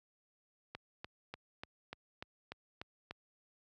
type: click train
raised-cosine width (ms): 0.3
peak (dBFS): -27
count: 9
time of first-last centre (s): 0.75-3.11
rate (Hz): 3.39
effects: high-pass 60 Hz 12 dB/octave